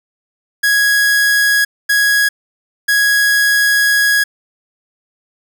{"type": "tone bursts at uneven times", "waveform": "45% pulse", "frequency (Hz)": 1661.2, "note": "G#6", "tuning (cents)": 0, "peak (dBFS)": -10, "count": 3, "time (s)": [[0.63, 1.65], [1.89, 2.29], [2.88, 4.24]], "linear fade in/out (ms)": 10, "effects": []}